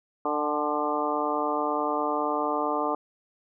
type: harmonic tone with a mistuned harmonic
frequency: 149.2 Hz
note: D3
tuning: 28 cents sharp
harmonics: 2 / 3 / 4 / 5 / 6 / 7 / 8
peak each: -32 / -32 / -32 / -32 / -32 / -32 / -32 dBFS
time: 0.25-2.95 s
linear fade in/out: 2 ms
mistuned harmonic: 6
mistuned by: -43 cents
effects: none